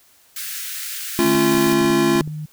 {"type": "high-pass noise", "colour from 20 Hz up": "white", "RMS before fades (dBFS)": -29, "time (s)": [0.36, 1.74], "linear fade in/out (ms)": 5, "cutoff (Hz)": 1400, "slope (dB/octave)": 48}
{"type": "chord", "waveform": "square", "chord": "A augmented", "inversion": "none", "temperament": "just", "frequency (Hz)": [220, 275, 343.8], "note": ["A3", "C#4", "E#4"], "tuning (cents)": [0, -14, -27], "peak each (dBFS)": [-22, -22, -17], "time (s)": [1.19, 2.21], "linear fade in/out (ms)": 0}
{"type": "tone", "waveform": "sine", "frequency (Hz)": 152.8, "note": "D#3", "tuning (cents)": -31, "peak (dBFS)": -26, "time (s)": [1.24, 2.46], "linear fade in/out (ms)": 10}
{"type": "clicks", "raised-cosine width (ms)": 3, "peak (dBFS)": -23, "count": 11, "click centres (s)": [1.352, 1.547, 1.579, 1.67, 1.728, 1.814, 1.852, 1.905, 2.156, 2.216, 2.276]}
{"effects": ["white hiss -54 dBFS RMS until 2.52 s"]}